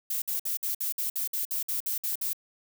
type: noise bursts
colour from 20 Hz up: violet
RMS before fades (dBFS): -30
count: 13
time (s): 0.1-2.332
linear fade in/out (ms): 5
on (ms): 120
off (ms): 56
effects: none